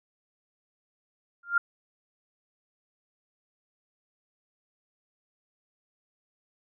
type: tone with exponential growth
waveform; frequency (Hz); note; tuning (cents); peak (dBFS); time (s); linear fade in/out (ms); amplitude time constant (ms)
sine; 1396.9; F6; 0; -16; 1.43-1.58; 5; 32
effects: none